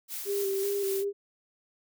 blue noise with tremolo, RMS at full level -36 dBFS, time 0.08-1.05 s, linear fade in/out 50 ms, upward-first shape sine, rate 3.9 Hz, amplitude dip 35%
sine tone with vibrato, 396 Hz, G4, 18 cents sharp, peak -27 dBFS, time 0.25-1.13 s, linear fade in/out 50 ms, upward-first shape square, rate 2.6 Hz, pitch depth 26 cents each way
effects none

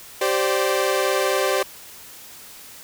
sawtooth chord, G suspended fourth, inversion none, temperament equal with one note detuned, 387.9 / 523.3 / 587.3 Hz, G4 / C5 / D5, -18 / 0 / 0 cents, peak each -19 / -19 / -20 dBFS, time 0.21-1.63 s, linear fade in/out 5 ms, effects white hiss -42 dBFS RMS until 2.83 s

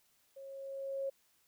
sine tone with level ramp, 545 Hz, C#5, 29 cents flat, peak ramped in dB -47 to -33 dBFS, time 0.36-1.1 s, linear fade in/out 10 ms, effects white hiss -72 dBFS RMS until 1.47 s

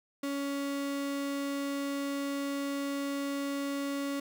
35% pulse tone, 280 Hz, C#4, 18 cents sharp, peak -30 dBFS, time 0.23-4.2 s, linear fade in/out 5 ms, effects none

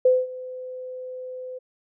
sine tone with ADSR envelope, 509 Hz, C5, 48 cents flat, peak -12 dBFS, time 0.05-1.59 s, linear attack 6 ms, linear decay 210 ms, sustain -20 dB, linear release 15 ms, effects none

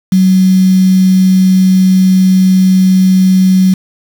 sine tone with quantisation, 187.3 Hz, F#3, 21 cents sharp, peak -4 dBFS, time 0.12-3.74 s, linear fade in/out 5 ms, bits 4, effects none

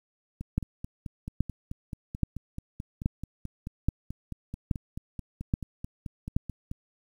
two click trains, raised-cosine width 5 ms, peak -23 / -12 dBFS, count 30 / 8, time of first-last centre 0.41-6.714 / 0.58-6.365 s, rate 4.6 / 1.21 Hz, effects 9-bit

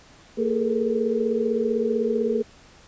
sine tone cluster, 228.8 / 416.3 / 436.4 / 472.1 Hz, A#3 / G#4 / A4 / A#4, -32 / +4 / -14 / +22 cents, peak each -26 dBFS, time 0.37-2.43 s, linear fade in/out 20 ms, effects pink hiss -51 dBFS RMS until 2.87 s + resampled to 16000 Hz

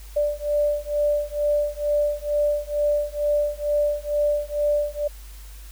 sine beating tone pair, 587.3 / 589.5 Hz, D5 / D5, 0 / +6 cents, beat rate 2.2 Hz, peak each -23 dBFS, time 0.16-5.08 s, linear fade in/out 10 ms, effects added 50 Hz sine -38 dBFS peak until 5.71 s + white hiss -49 dBFS RMS until 5.71 s

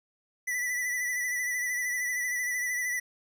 square tone with vibrato, 1975.5 Hz, B6, in tune, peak -29 dBFS, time 0.47-3 s, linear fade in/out 10 ms, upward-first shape sine, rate 13 Hz, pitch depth 37 cents each way, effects none

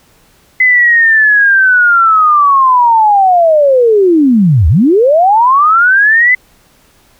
sine linear two-way sweep, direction down then up, 2040 to 70 to 2040 Hz, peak -4 dBFS, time 0.6-6.35 s, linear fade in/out 5 ms, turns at 4.68 s, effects pink hiss -48 dBFS RMS until 7.19 s

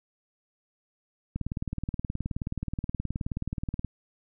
click train, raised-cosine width 5 ms, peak -18 dBFS, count 48, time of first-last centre 1.36-3.847 s, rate 18.9 Hz, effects none

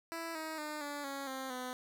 10% pulse tone with pitch steps, 330.9 / 316.3 / 302.4 / 289.1 / 276.3 / 264.2 / 252.5 Hz, E4 / D#4 / D#4 / D4 / C#4 / C4 / B3, +7 / +29 / -49 / -27 / -6 / +17 / +39 cents, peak -31 dBFS, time 0.12-1.73 s, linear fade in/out 0 ms, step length 230 ms, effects none

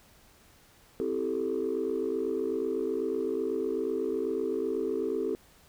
sine chord, A minor seventh, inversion first, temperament equal, 261.6 / 329.6 / 392 / 440 Hz, C4 / E4 / G4 / A4, 0 / 0 / 0 / 0 cents, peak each -35 / -34 / -31 / -31 dBFS, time 1-5.35 s, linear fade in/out 0 ms, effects tanh soft clip ceiling -21 dBFS + pink hiss -59 dBFS RMS until 5.68 s

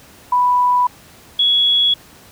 sine tone pair in turn, 987.8 / 3359 Hz, B5 / G#7, 0 / +19 cents, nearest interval octave + major sixth, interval 2119 cents, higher second, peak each -11 dBFS, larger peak neither, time 0.32-0.87 / 1.39-1.94 s, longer neither, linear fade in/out 5 ms, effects pink hiss -44 dBFS RMS until 2.31 s + high-pass 60 Hz 12 dB/octave

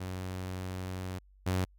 sawtooth tone pair in turn, 92.5 / 92.5 Hz, F#2 / F#2, 0 / 0 cents, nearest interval unison, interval 0 cents, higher neither, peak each -32 / -24 dBFS, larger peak second, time 0-1.19 / 1.46-1.65 s, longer first, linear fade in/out 10 ms, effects added 48 Hz sine -57 dBFS peak until 1.78 s

